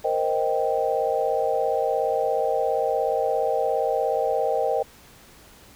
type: chord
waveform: sine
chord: C minor seventh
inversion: third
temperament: equal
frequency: 466.2 / 523.3 / 622.3 / 784 Hz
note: Bb4 / C5 / Eb5 / G5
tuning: 0 / 0 / 0 / 0 cents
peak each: -26 dBFS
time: 0.04-4.83 s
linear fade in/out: 10 ms
effects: pink hiss -50 dBFS RMS until 5.75 s